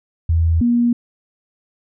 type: tone pair in turn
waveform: sine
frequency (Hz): 82.41 / 238.5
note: E2 / A#3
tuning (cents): 0 / +40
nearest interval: octave + tritone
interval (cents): 1840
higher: second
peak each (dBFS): -12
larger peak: neither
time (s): 0.29-0.61 / 0.61-0.93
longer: neither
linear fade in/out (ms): 5
effects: none